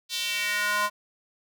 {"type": "tone with high-pass filter sweep", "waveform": "square", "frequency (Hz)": 207.5, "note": "G#3", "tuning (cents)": -1, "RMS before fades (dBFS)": -27, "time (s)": [0.09, 0.9], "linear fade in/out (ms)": 50, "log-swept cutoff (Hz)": [3900, 990], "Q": 2.5, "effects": []}